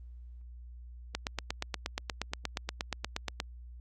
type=click train; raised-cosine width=0.2 ms; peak=-15 dBFS; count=20; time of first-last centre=1.15-3.401 s; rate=8.44 Hz; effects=added 60 Hz sine -45 dBFS peak until 3.8 s + Opus 24 kbps